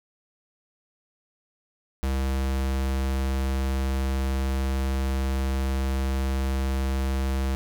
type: tone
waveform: square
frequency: 66.6 Hz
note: C2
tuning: 31 cents sharp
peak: -24 dBFS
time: 2.03-7.55 s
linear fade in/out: 0 ms
effects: none